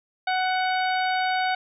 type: harmonic tone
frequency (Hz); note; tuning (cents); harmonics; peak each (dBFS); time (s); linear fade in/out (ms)
744; F#5; +9; 1 / 2 / 3 / 4 / 5 / 6; -23 / -28 / -32 / -37 / -36 / -39; 0.27-1.55; 5
effects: none